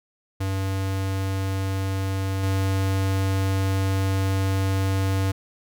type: tone with level steps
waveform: square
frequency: 96.3 Hz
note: G2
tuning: 30 cents flat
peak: -24 / -21 dBFS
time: 0.4-5.32 s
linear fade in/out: 10 ms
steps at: 2.43 s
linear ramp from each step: 5 ms
effects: none